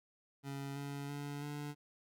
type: tone with pitch steps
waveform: 25% pulse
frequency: 138.9 / 141.33 / 143.8 / 146.31 Hz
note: C#3 / C#3 / D3 / D3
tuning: +4 / +34 / -36 / -6 cents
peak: -37 dBFS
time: 0.43-1.75 s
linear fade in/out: 50 ms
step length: 330 ms
effects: none